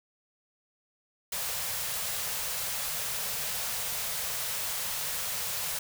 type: band-stop noise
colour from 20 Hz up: white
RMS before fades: -33 dBFS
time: 1.32-5.79 s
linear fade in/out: 5 ms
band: 200 to 430 Hz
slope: 96 dB/octave
effects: none